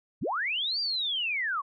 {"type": "linear two-way sweep", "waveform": "sine", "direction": "up then down", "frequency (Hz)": [67.7, 4787, 1054], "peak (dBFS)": -27, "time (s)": [0.21, 1.62], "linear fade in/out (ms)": 20, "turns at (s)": 0.8, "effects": []}